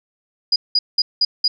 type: tone bursts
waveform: sine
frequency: 4903 Hz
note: D#8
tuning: 26 cents flat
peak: -12 dBFS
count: 5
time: 0.52-1.48 s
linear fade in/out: 5 ms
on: 40 ms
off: 190 ms
effects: none